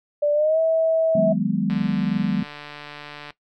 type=tone with pitch glide; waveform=sine; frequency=587.3 to 647.9 Hz; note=D5 to E5; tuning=0 to -30 cents; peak=-16 dBFS; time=0.22-1.33 s; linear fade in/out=10 ms; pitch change=+170 cents; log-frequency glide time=0.33-0.59 s
type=chord; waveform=sine; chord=G# minor seventh; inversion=second; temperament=equal with one note detuned; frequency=159.38 / 185 / 207.7 / 246.9 Hz; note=D#3 / F#3 / G#3 / B3; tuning=+42 / 0 / 0 / 0 cents; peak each=-28 / -23 / -23 / -27 dBFS; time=1.15-2.43 s; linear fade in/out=5 ms
type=click train; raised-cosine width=0.3 ms; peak=-21 dBFS; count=237; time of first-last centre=1.7-3.305 s; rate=147 Hz
effects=noise-tail reverb RT60 0.1 s tail -17 dB re dry